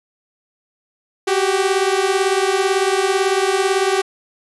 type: beating tone pair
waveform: sawtooth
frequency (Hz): 376.5 / 394.5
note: F#4 / G4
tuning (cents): +30 / +11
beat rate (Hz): 18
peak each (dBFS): -14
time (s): 1.27-4.02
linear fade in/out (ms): 10
effects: resampled to 24000 Hz